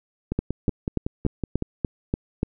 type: two click trains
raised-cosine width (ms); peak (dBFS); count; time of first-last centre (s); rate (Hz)
3; -9 / -12; 8 / 8; 0.39-2.431 / 0.32-1.624; 3.43 / 5.37
effects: none